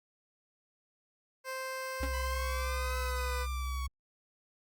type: tone with pitch glide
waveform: 15% pulse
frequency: 523 to 498.2 Hz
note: C5 to B4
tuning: -1 to +15 cents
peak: -30 dBFS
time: 1.44-3.47 s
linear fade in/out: 50 ms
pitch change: -84 cents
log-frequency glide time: 2.39-3.35 s
type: tone with vibrato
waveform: sine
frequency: 64.4 Hz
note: C2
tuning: 27 cents flat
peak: -33 dBFS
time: 2-3.88 s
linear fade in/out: 10 ms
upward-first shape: sine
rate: 12 Hz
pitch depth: 24 cents each way
type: tone with exponential decay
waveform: sawtooth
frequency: 273.1 Hz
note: C#4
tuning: 26 cents flat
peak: -29 dBFS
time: 2.03-2.15 s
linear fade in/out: 0 ms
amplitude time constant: 24 ms
type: linear two-way sweep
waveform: sawtooth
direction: up then down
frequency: 990 to 1291 to 1110 Hz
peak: -37 dBFS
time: 2.13-3.87 s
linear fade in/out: 10 ms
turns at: 2.98 s
effects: Opus 48 kbps